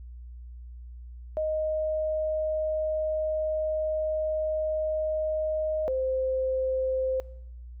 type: tone pair in turn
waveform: sine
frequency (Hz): 622.3 / 521.4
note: D#5 / C5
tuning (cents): 0 / -6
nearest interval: minor third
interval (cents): 306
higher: first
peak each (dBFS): -25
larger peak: neither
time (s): 1.37-5.88 / 5.88-7.2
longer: first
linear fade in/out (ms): 0
effects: noise-tail reverb RT60 0.9 s tail -22 dB re dry + added 60 Hz sine -40 dBFS peak until 7.8 s